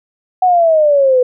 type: exponential sweep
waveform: sine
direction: down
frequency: 749 to 493.9 Hz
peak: -7 dBFS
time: 0.42-1.23 s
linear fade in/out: 5 ms
effects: none